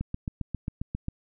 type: click train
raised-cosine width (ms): 5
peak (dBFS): -18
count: 9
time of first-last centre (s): 0.01-1.084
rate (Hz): 7.45
effects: none